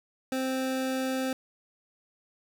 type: tone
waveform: 25% pulse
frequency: 261.6 Hz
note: C4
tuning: in tune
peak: -24 dBFS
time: 0.32-1.33 s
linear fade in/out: 2 ms
effects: none

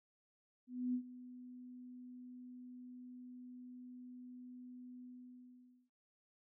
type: tone with ADSR envelope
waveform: sine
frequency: 249.3 Hz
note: B3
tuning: 16 cents sharp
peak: -33 dBFS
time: 0.67-5.9 s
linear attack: 270 ms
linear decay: 82 ms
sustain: -17 dB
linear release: 860 ms
effects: none

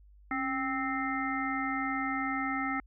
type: harmonic tone with a mistuned harmonic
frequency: 261.6 Hz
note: C4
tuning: in tune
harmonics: 1 / 3 / 5 / 7 / 8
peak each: -34 / -37 / -35 / -39 / -37 dBFS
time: 0.31-2.8 s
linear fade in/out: 2 ms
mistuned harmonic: 1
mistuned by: +69 cents
effects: added 50 Hz sine -54 dBFS peak until 2.86 s

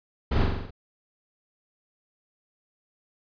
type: noise with echo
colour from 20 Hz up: brown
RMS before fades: -23 dBFS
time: 0.31-0.45 s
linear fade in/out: 10 ms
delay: 43 ms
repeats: 6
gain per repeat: -3 dB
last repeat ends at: 0.708 s
effects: resampled to 11025 Hz

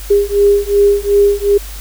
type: beating tone pair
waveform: sine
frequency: 403.9 / 406.6 Hz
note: G#4 / G#4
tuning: -48 / -37 cents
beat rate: 2.7 Hz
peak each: -11 dBFS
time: 0.1-1.58 s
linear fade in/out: 10 ms
effects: added 50 Hz sine -26 dBFS peak until 1.8 s + white hiss -33 dBFS RMS until 1.8 s

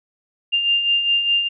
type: beating tone pair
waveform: sine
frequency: 2794 / 2798.9 Hz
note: F7 / F7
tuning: 0 / +3 cents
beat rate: 4.9 Hz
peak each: -25 / -16 dBFS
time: 0.52-1.49 s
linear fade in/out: 20 ms
effects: none

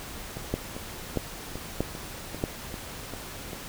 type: two click trains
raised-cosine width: 2 ms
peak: -12 / -23 dBFS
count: 4 / 9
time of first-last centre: 0.54-2.439 / 0.37-3.532 s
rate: 1.58 / 2.53 Hz
effects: pink hiss -40 dBFS RMS until 3.68 s

